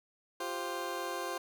20% pulse chord, F suspended second, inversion none, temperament just, 349.2 / 392.9 / 523.8 Hz, F4 / G4 / C5, 0 / +4 / +2 cents, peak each -35 / -37 / -35 dBFS, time 0.4-1.38 s, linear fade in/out 5 ms, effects none

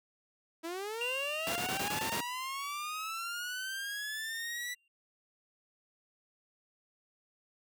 sawtooth linear sweep, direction up, 320 to 1975.5 Hz, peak -33 dBFS, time 0.63-4.75 s, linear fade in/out 20 ms
triangle tone with exponential decay, 2776 Hz, F7, 11 cents flat, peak -31 dBFS, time 1.01-4.88 s, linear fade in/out 2 ms, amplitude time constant 840 ms
pink noise bursts, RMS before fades -35 dBFS, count 7, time 1.47-2.205 s, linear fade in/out 0 ms, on 87 ms, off 21 ms
effects high-pass 150 Hz 12 dB/octave

